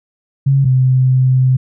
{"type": "tone pair in turn", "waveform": "sine", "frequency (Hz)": [137, 129.31], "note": ["C#3", "C3"], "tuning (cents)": [-20, -20], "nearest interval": "minor second", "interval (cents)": 100, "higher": "first", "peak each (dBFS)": [-8, -8], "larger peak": "neither", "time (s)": [[0.46, 0.65], [0.65, 1.57]], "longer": "second", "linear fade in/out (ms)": 10, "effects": []}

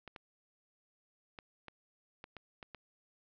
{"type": "clicks", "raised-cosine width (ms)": 0.3, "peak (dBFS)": -30, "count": 8, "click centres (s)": [0.077, 0.162, 1.388, 1.683, 2.241, 2.367, 2.628, 2.747], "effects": ["low-pass 4000 Hz 12 dB/octave"]}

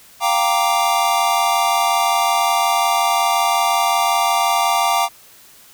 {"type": "chord", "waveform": "square", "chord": "G minor seventh", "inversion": "third", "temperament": "equal", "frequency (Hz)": [698.5, 784, 932.3, 1174.7], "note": ["F5", "G5", "Bb5", "D6"], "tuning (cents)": [0, 0, 0, 0], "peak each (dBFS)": -21, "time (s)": [0.2, 5.09], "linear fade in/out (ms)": 50, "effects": ["white hiss -46 dBFS RMS until 5.73 s"]}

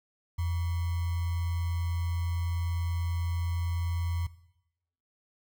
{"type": "tone with sample-and-hold", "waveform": "sine", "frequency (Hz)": 85.4, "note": "F2", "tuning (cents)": -38, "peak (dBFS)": -27, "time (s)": [0.38, 4.27], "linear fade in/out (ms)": 10, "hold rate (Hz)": 1050, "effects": ["noise-tail reverb RT60 0.8 s tail -17 dB re dry"]}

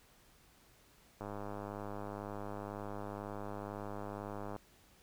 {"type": "click train", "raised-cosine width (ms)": 1, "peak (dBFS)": -29, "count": 343, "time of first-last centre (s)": [1.21, 4.563], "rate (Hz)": 102, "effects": ["pink hiss -65 dBFS RMS until 5.02 s"]}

